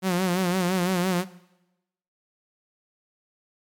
sawtooth tone with vibrato, 182 Hz, F#3, 28 cents flat, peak -17 dBFS, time 0.02-1.25 s, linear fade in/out 50 ms, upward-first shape sine, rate 5.9 Hz, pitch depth 75 cents each way, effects noise-tail reverb RT60 0.9 s tail -18 dB re dry + MP3 96 kbps

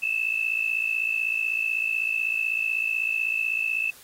sine tone pair together, 2600 / 2656 Hz, E7 / E7, -24 / +12 cents, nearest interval unison, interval 36 cents, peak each -26 dBFS, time 0.02-3.91 s, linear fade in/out 10 ms, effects white hiss -50 dBFS RMS until 4.03 s + AAC 48 kbps

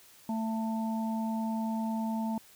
harmonic tone, 222.5 Hz, A3, 20 cents sharp, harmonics 1 / 3 / 4, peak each -30 / -42 / -38 dBFS, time 0.29-2.38 s, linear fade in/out 2 ms, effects white hiss -57 dBFS RMS until 2.55 s

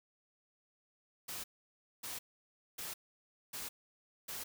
white noise bursts, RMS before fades -43 dBFS, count 5, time 1.28-4.44 s, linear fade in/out 10 ms, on 160 ms, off 590 ms, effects none

